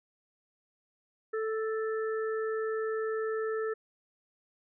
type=harmonic tone; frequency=440 Hz; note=A4; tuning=in tune; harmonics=1 / 3 / 4; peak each=-30 / -40 / -42 dBFS; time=1.33-3.74 s; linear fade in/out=10 ms; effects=none